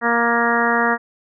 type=harmonic tone with a mistuned harmonic; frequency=234.5 Hz; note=A#3; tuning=11 cents sharp; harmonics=1 / 2 / 3 / 4 / 5 / 6 / 7 / 8; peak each=-23 / -23 / -23 / -23 / -23 / -23 / -23 / -23 dBFS; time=0.01-0.98 s; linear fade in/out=50 ms; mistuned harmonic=7; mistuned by=+16 cents; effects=none